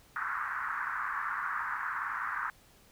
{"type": "band-pass noise", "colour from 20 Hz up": "white", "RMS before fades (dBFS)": -35, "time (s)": [0.16, 2.5], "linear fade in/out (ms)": 0, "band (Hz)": [1000, 1700], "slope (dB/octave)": 48, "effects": ["pink hiss -61 dBFS RMS until 2.91 s"]}